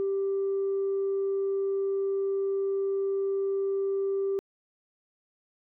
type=tone; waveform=sine; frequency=392 Hz; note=G4; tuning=in tune; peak=-24 dBFS; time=0-4.39 s; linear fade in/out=0 ms; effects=tanh soft clip ceiling -22 dBFS